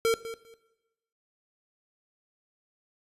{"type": "tone with echo", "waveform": "square", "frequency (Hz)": 455.2, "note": "A#4", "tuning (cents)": -41, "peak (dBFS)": -22, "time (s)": [0.05, 0.14], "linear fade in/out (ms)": 0, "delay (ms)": 200, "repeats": 2, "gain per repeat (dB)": -14, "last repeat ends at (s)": 0.54, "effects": ["noise-tail reverb RT60 1.0 s tail -17 dB re dry", "resampled to 32000 Hz"]}